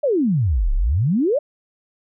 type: exponential two-way sweep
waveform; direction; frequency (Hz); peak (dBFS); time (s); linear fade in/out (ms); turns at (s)
sine; down then up; 627 to 30.87 to 627; -15; 0.03-1.39; 10; 0.73
effects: none

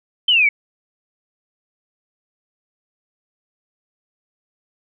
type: exponential sweep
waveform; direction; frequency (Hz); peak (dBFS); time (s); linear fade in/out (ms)
sine; down; 3136 to 2193; -11; 0.28-0.49; 5
effects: none

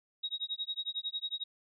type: tone with tremolo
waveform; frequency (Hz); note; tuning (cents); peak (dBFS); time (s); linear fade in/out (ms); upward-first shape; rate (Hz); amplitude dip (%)
sine; 3790; A#7; +28; -31; 0.23-1.44; 10; sine; 11; 100
effects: none

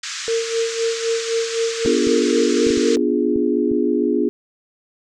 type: band-pass noise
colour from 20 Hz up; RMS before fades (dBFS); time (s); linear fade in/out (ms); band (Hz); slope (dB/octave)
white; -29; 0.03-2.96; 5; 1200 to 7300; 48
type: tone with tremolo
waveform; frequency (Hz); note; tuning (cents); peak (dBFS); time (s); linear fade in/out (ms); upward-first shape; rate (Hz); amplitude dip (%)
sine; 457.1; A#4; -34; -16; 0.28-2.97; 0; sine; 3.9; 70
type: clicks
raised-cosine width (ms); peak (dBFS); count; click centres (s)
3; -18; 7; 1.851 / 2.071 / 2.668 / 2.705 / 2.774 / 3.361 / 3.715
type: chord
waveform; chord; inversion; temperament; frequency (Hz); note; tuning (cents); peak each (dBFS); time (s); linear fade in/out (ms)
sine; B diminished seventh; none; equal; 246.9 / 293.7 / 349.2 / 415.3; B3 / D4 / F4 / Ab4; 0 / 0 / 0 / 0; -21; 1.86-4.29; 0
effects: none

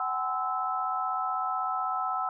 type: tone cluster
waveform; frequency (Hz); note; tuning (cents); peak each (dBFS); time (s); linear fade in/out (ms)
sine; 751 / 827 / 1029 / 1309; F#5 / G#5 / C6 / E6; +26 / -8 / -29 / -13; -32 / -38 / -36 / -30; 0-2.29; 2
effects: none

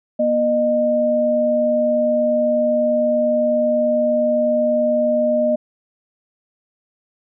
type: tone pair together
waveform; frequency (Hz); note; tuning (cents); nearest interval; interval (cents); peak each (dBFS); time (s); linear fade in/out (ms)
sine; 239.5 / 612.1; A#3 / D#5; +47 / -28; octave + major third; 1625; -21 / -15; 0.19-5.56; 10
effects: none

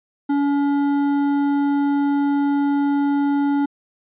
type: tone with hard clipping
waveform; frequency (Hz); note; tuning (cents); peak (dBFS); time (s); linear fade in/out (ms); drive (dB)
sine; 283.9; C#4; +41; -18; 0.29-3.66; 10; 9
effects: resampled to 8000 Hz

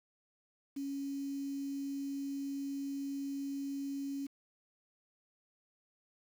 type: tone with quantisation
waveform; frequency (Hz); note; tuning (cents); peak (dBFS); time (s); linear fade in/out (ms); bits
sine; 277.2; C#4; 0; -36; 0.76-4.27; 10; 9
effects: none

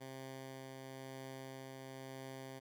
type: tone with tremolo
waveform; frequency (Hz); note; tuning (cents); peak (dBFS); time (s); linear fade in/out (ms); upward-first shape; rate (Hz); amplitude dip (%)
10% pulse; 132.8; C3; +26; -38; 0-2.6; 20; triangle; 0.99; 25
effects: none

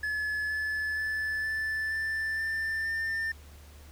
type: tone with pitch steps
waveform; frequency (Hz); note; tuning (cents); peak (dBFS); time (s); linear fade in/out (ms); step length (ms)
triangle; 1713 / 1726.9 / 1740.9 / 1755.1 / 1769.3 / 1783.7 / 1798.2; A6 / A6 / A6 / A6 / A6 / A6 / A6; -47 / -33 / -19 / -5 / +9 / +23 / +37; -27; 0.03-3.32; 5; 470
effects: added 73 Hz sine -48 dBFS peak until 3.91 s + pink hiss -56 dBFS RMS until 3.91 s

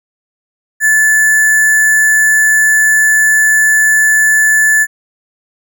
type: tone with sample-and-hold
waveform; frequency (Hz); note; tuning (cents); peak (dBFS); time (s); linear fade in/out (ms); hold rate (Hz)
sine; 1737; A6; -23; -6; 0.8-4.87; 50; 8820
effects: none

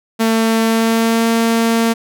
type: tone with pitch glide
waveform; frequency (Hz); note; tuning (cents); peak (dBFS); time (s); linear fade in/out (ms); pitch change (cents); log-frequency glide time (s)
sawtooth; 224.8 to 228.5; A3 to A#3; +37 to -34; -8; 0.19-1.94; 20; +29; 0.61-1.27
effects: none

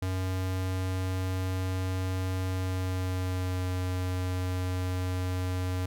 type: tone with pitch glide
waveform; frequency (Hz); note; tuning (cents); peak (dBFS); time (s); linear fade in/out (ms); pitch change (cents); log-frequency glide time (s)
square; 93.1 to 91.61; F#2 to F#2; +11 to -17; -29; 0.02-5.86; 5; -28; 2.47-3.68
effects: none

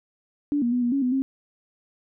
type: tone with pitch steps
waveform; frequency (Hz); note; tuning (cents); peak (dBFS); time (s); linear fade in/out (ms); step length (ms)
sine; 290 / 238.1 / 246.8 / 240.4 / 276.6 / 250.2 / 267.5; D4 / A#3 / B3 / B3 / C#4 / B3 / C4; -22 / +37 / -1 / -46 / -4 / +23 / +38; -20; 0.52-1.22; 0; 100
effects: none

